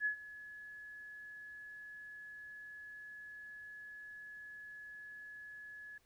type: tone with ADSR envelope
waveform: sine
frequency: 1698 Hz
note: G#6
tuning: 38 cents sharp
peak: -30 dBFS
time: 0-5.98 s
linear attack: 55 ms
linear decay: 100 ms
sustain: -18 dB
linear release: 4 ms
effects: pink hiss -73 dBFS RMS until 6.05 s